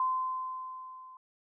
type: tone with level ramp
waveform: sine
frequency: 1032 Hz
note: C6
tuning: 24 cents flat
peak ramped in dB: -25 to -48 dBFS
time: 0-1.17 s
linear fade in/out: 2 ms
effects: none